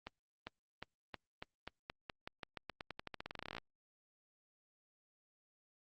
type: accelerating click train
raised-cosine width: 0.3 ms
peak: -27 dBFS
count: 30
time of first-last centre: 0.07-3.582 s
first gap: 400 ms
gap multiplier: 0.89
effects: Opus 32 kbps